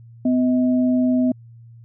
sine tone pair together, 252.1 / 635.3 Hz, B3 / D#5, +36 / +36 cents, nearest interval octave + major third, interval 1600 cents, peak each -15 / -26 dBFS, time 0.25-1.32 s, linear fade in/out 5 ms, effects added 116 Hz sine -41 dBFS peak until 1.84 s

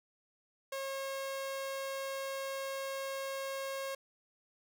sawtooth tone, 542 Hz, C#5, 39 cents flat, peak -33 dBFS, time 0.72-3.95 s, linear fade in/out 5 ms, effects none

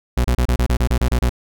40% pulse tone bursts, 61.2 Hz, B1, 15 cents flat, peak -13 dBFS, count 11, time 0.17-1.294 s, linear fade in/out 5 ms, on 74 ms, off 31 ms, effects none

